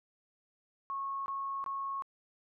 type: tone bursts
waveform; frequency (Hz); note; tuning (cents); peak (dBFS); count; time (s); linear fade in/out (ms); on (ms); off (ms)
sine; 1096; C#6; -20; -34; 3; 0.9-2.022; 0; 360; 21
effects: none